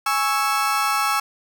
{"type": "chord", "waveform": "35% pulse", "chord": "C# minor", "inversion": "second", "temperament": "equal", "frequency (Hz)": [830.6, 1108.7, 1318.5], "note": ["G#5", "C#6", "E6"], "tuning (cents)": [0, 0, 0], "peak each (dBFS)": [-23, -23, -20], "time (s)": [0.06, 1.2], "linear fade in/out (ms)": 5, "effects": []}